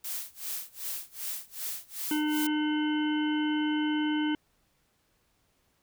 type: noise with tremolo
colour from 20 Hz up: blue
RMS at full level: -34 dBFS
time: 0.04-2.47 s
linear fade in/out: 5 ms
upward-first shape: sine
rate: 2.6 Hz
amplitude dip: 95%
type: harmonic tone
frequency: 303 Hz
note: D#4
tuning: 46 cents flat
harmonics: 1 / 3 / 5 / 7 / 9 / 10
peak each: -26 / -38 / -38 / -43 / -49 / -39 dBFS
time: 2.11-4.35 s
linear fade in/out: 2 ms
effects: pink hiss -71 dBFS RMS until 5.82 s